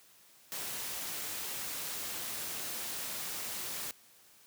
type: noise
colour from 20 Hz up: white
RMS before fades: -39 dBFS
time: 0.52-3.91 s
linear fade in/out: 0 ms
effects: white hiss -61 dBFS RMS until 4.46 s + high-pass 80 Hz 12 dB/octave